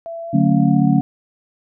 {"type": "tone with pitch glide", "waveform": "sine", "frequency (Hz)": [668, 732.7], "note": ["E5", "F#5"], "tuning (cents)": [23, -17], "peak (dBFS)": -26, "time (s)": [0.06, 1.01], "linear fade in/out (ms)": 0, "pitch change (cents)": 160, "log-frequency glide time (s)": [0.23, 0.86]}
{"type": "chord", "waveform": "sine", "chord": "D major seventh", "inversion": "none", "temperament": "just", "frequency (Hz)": [146.83, 183.54, 220.2, 275.3], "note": ["D3", "F#3", "A3", "C#4"], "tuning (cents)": [0, -14, 2, -12], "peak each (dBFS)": -17, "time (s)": [0.33, 1.01], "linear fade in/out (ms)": 10}
{"effects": []}